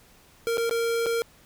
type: tone with dropouts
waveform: square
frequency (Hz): 463.1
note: A#4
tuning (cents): -11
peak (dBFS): -24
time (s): 0.47-1.22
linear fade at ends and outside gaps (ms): 0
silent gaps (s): 0.572-0.58 / 0.695-0.71 / 1.06-1.065
effects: pink hiss -56 dBFS RMS until 1.45 s